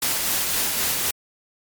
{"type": "noise with tremolo", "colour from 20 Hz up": "white", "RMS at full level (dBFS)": -22, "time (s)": [0.02, 1.11], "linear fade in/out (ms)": 5, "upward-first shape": "sine", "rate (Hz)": 3.9, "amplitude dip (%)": 25, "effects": ["MP3 96 kbps"]}